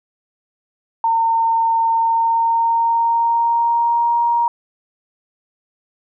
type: tone with pitch glide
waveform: sine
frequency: 911 to 941.5 Hz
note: A#5 to A#5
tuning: -40 to +17 cents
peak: -13 dBFS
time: 1.04-4.48 s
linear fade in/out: 2 ms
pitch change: +57 cents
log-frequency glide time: 1.94-4.19 s
effects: none